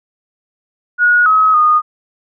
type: tone with pitch steps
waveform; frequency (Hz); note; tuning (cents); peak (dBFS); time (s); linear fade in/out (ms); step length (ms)
sine; 1450 / 1276 / 1230; F#6 / D#6 / D#6; -35 / +43 / -20; -7; 0.98-1.82; 50; 280
effects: none